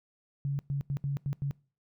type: tone bursts at uneven times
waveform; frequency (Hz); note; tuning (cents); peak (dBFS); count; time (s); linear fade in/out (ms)
sine; 140.2; C#3; +20; -28; 6; 0.45-0.59 / 0.7-0.81 / 0.9-0.97 / 1.04-1.17 / 1.26-1.33 / 1.42-1.51; 0
effects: noise-tail reverb RT60 0.4 s tail -24 dB re dry